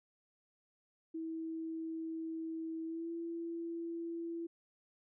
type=tone with pitch glide; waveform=sine; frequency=324.2 to 335.4 Hz; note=E4 to E4; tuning=-29 to +30 cents; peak=-38 dBFS; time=1.14-4.47 s; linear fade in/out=10 ms; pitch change=+59 cents; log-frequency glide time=2.85-3.11 s; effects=none